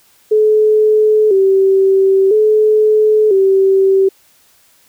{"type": "tone with vibrato", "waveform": "sine", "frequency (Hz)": 407.1, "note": "G#4", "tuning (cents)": -35, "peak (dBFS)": -7, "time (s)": [0.31, 4.09], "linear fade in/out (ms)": 10, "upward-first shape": "square", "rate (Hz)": 0.5, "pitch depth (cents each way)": 92, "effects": ["white hiss -51 dBFS RMS until 4.88 s"]}